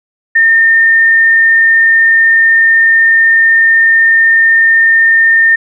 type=tone; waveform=sine; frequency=1816 Hz; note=A#6; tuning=46 cents flat; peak=-4 dBFS; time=0.35-5.56 s; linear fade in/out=10 ms; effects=none